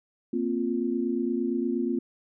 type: chord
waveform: sine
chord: Bb suspended second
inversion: none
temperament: equal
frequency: 233.1 / 261.6 / 349.2 Hz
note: Bb3 / C4 / F4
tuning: 0 / 0 / 0 cents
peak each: -29 dBFS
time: 0.33-1.99 s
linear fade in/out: 5 ms
effects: none